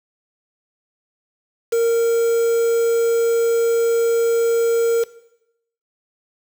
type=tone with quantisation; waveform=triangle; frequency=462.7 Hz; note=A#4; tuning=13 cents flat; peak=-12 dBFS; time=1.72-5.04 s; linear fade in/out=10 ms; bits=5; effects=noise-tail reverb RT60 0.8 s tail -17 dB re dry

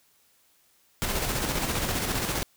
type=noise with tremolo; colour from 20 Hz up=pink; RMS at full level=-27 dBFS; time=1.02-2.43 s; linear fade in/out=0 ms; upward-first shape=square; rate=15 Hz; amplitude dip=35%; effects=white hiss -64 dBFS RMS until 2.56 s

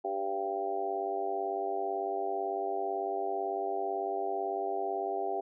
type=harmonic tone with a mistuned harmonic; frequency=98 Hz; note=G2; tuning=in tune; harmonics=3 / 4 / 5 / 6 / 7 / 8; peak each=-47 / -35 / -43 / -44 / -35 / -36 dBFS; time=0.04-5.41 s; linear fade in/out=10 ms; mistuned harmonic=5; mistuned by=+28 cents; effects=none

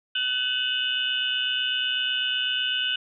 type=tone cluster; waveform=sine; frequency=1512 / 2565 / 2859 / 2987 / 3541 Hz; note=F#6 / E7 / F7 / F#7 / A7; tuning=+37 / -48 / +40 / +16 / +10 cents; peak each=-30 / -34 / -30 / -26 / -35 dBFS; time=0.15-2.96 s; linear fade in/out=5 ms; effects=none

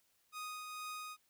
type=tone with tremolo; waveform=sawtooth; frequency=1244.5 Hz; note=D#6; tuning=in tune; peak=-38 dBFS; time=0.32-1.17 s; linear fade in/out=50 ms; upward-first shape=triangle; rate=2.2 Hz; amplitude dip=35%; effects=white hiss -75 dBFS RMS until 1.29 s

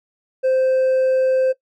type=tone with hard clipping; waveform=sine; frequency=521 Hz; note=C5; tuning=7 cents flat; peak=-15 dBFS; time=0.43-1.53 s; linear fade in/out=20 ms; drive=2 dB; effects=noise-tail reverb RT60 0.1 s tail -18 dB re dry

